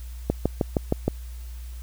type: click train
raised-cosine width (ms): 2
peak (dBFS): -7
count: 6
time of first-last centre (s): 0.3-1.08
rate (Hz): 6.41
effects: added 60 Hz sine -34 dBFS peak until 1.82 s + white hiss -52 dBFS RMS until 1.82 s